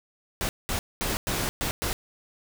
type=noise bursts at uneven times; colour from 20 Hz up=pink; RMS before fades=-28 dBFS; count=6; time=0.41-0.49 / 0.69-0.79 / 1.01-1.17 / 1.27-1.49 / 1.61-1.71 / 1.82-1.93 s; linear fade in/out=0 ms; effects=none